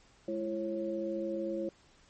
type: tone cluster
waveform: sine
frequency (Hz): 210.4 / 338 / 544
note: G#3 / E4 / C#5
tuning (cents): +23 / +43 / -33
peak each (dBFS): -40 / -35 / -36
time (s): 0.28-1.69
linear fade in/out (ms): 2
effects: pink hiss -63 dBFS RMS until 2.09 s + MP3 32 kbps